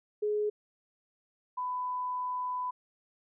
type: tone pair in turn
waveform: sine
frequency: 420 / 998.9 Hz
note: G#4 / B5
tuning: +19 / +19 cents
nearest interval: octave + minor third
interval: 1500 cents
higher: second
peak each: -27 / -31 dBFS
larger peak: first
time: 0.22-0.5 / 1.57-2.71 s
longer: second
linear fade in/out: 10 ms
effects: none